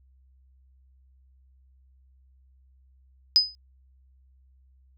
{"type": "tone with exponential decay", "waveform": "sine", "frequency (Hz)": 5010, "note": "D#8", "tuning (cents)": 11, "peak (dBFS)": -11, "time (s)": [3.36, 3.55], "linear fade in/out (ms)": 0, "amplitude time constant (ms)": 41, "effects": ["added 65 Hz sine -56 dBFS peak until 4.97 s"]}